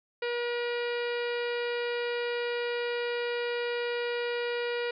harmonic tone, 479.3 Hz, A#4, 48 cents sharp, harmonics 1 / 2 / 3 / 4 / 5 / 6 / 7 / 8 / 9 / 10, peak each -30 / -42 / -39 / -40 / -41 / -43 / -54 / -48 / -52 / -50 dBFS, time 0.22-4.91 s, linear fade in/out 5 ms, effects none

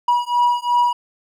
triangle beating tone pair, 966 / 968.8 Hz, B5 / B5, -39 / -34 cents, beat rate 2.8 Hz, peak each -16 dBFS, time 0.08-0.93 s, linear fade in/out 5 ms, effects none

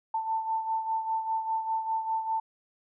sine beating tone pair, 889 / 894 Hz, A5 / A5, +18 / +27 cents, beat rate 5 Hz, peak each -28 / -35 dBFS, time 0.14-2.4 s, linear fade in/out 5 ms, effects none

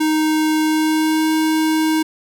square tone with pitch glide, 311.2 to 314.8 Hz, D#4 to D#4, 0 to +20 cents, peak -15 dBFS, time 0-2.03 s, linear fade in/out 10 ms, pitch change +20 cents, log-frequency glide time 0.63-1.3 s, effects none

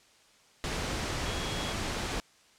sine tone in noise, 3322 Hz, G#7, in tune, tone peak -41 dBFS, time 1.26-1.73 s, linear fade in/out 0 ms, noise pink, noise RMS -33 dBFS, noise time 0.64-2.2 s, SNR -11 dB, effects white hiss -61 dBFS RMS until 2.58 s + low-pass 7000 Hz 12 dB/octave

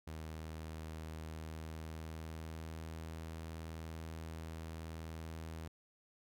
sawtooth tone with pitch glide, 79.3 to 80.78 Hz, D#2 to E2, +33 to -35 cents, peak -40 dBFS, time 0.07-5.68 s, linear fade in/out 5 ms, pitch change +32 cents, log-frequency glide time 1.18-3.16 s, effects none

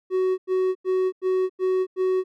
triangle tone bursts, 373 Hz, F#4, 14 cents sharp, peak -17 dBFS, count 6, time 0.1-2.24 s, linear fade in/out 50 ms, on 280 ms, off 92 ms, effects none

